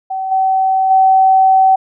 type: tone with level steps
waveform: sine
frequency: 763 Hz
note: G5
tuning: 47 cents flat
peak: -17 / -10 / -6 dBFS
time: 0.1-1.76 s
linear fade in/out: 10 ms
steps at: 0.31 / 0.9 s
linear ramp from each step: 10 ms
effects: none